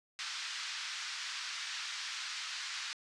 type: band-pass noise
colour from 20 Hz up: white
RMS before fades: -41 dBFS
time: 0.19-2.93 s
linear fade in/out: 0 ms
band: 1200 to 5500 Hz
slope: 24 dB/octave
effects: resampled to 22050 Hz